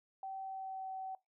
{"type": "tone with pitch glide", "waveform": "sine", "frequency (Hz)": [770, 761.2], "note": ["G5", "F#5"], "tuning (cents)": [-31, 49], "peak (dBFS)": -40, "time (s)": [0.23, 1.15], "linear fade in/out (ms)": 2, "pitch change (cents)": -20, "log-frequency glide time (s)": [0.39, 0.91], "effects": ["noise-tail reverb RT60 0.2 s tail -21 dB re dry"]}